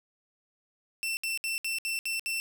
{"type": "tone bursts", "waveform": "sawtooth", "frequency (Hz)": 2686, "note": "E7", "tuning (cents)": 32, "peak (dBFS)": -26, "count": 7, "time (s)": [1.03, 2.4], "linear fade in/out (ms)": 0, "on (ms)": 140, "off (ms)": 65, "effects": []}